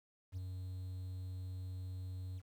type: tone with ADSR envelope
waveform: triangle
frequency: 92.5 Hz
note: F#2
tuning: in tune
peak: -35 dBFS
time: 0.32-2.42 s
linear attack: 51 ms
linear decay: 13 ms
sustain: -4 dB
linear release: 49 ms
effects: tanh soft clip ceiling -31 dBFS + 11-bit